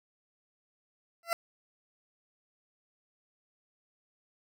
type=tone with exponential growth; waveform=20% pulse; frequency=677 Hz; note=E5; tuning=46 cents sharp; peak=-19 dBFS; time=1.23-1.33 s; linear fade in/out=1 ms; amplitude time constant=20 ms; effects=none